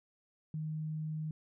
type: tone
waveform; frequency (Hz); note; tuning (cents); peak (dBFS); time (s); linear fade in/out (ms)
sine; 155.56; D#3; 0; -35; 0.54-1.31; 2
effects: none